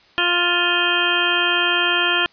harmonic tone with a mistuned harmonic, 350 Hz, F4, 4 cents sharp, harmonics 1 / 2 / 3 / 4 / 5 / 7 / 8 / 9, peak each -26 / -28 / -26 / -22 / -23 / -24 / -26 / -22 dBFS, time 0.18-2.26 s, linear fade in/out 0 ms, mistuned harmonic 7, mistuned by +39 cents, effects white hiss -52 dBFS RMS until 2.32 s + resampled to 11025 Hz

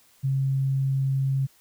sine tone, 135.1 Hz, C#3, 44 cents flat, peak -21 dBFS, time 0.23-1.47 s, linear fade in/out 20 ms, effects white hiss -59 dBFS RMS until 1.6 s

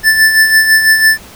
square tone with tremolo, 1760 Hz, A6, in tune, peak -4 dBFS, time 0.03-1.18 s, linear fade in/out 50 ms, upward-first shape sine, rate 6 Hz, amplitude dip 55%, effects pink hiss -35 dBFS RMS until 1.35 s

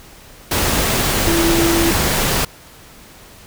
sine tone in noise, 335.1 Hz, E4, 29 cents sharp, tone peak -15 dBFS, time 1.27-1.91 s, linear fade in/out 5 ms, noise pink, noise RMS -17 dBFS, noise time 0.51-2.45 s, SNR -1 dB, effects pink hiss -42 dBFS RMS until 3.46 s

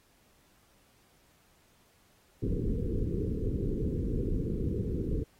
pink low-pass noise, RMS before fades -31 dBFS, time 2.42-5.24 s, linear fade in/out 10 ms, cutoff 480 Hz, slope 96 dB/octave, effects pink hiss -66 dBFS RMS until 5.39 s + AAC 48 kbps

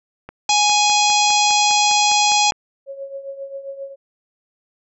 click train, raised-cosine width 0.5 ms, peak -18 dBFS, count 12, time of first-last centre 0.29-2.521 s, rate 4.93 Hz
harmonic tone, 832 Hz, G#5, 3 cents sharp, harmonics 1 / 3 / 4 / 5 / 6 / 7 / 8 / 9, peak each -16 / -21 / -22 / -23 / -24 / -24 / -25 / -26 dBFS, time 0.49-2.51 s, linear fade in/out 5 ms
sine tone with tremolo, 549 Hz, C#5, 17 cents flat, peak -25 dBFS, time 2.86-3.96 s, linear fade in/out 50 ms, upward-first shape triangle, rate 7.5 Hz, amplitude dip 75%
effects none

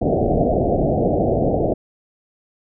white low-pass noise, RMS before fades -18 dBFS, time 0.01-1.74 s, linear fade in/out 10 ms, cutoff 730 Hz, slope 96 dB/octave, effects none

